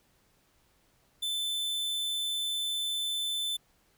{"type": "tone", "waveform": "45% pulse", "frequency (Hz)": 3525, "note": "A7", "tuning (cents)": 2, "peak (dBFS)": -30, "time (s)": [1.22, 3.57], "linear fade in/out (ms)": 10, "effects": ["pink hiss -68 dBFS RMS until 3.97 s"]}